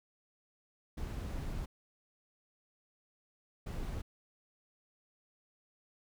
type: noise bursts at uneven times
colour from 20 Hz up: brown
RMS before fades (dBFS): -39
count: 2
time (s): 0.97-1.66 / 3.66-4.02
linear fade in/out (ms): 10
effects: none